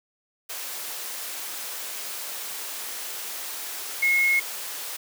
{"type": "tone in noise", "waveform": "sine", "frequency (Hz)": 2166, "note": "C#7", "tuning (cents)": -41, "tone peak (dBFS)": -18, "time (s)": [4.02, 4.4], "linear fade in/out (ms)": 10, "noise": "white", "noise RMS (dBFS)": -34, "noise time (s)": [0.49, 4.97], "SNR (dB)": 13, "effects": ["high-pass 400 Hz 12 dB/octave"]}